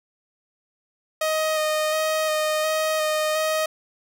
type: tone with vibrato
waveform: sawtooth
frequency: 622.3 Hz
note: D#5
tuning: in tune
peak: -17 dBFS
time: 1.21-3.66 s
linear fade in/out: 5 ms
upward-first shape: square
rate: 1.4 Hz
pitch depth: 14 cents each way
effects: none